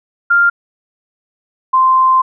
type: tone pair in turn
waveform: sine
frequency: 1396.9 / 1042 Hz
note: F6 / C6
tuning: 0 / -7 cents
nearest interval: perfect fourth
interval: 507 cents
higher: first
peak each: -7 dBFS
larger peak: neither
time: 0.3-0.5 / 1.73-2.22 s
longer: second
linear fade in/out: 10 ms
effects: none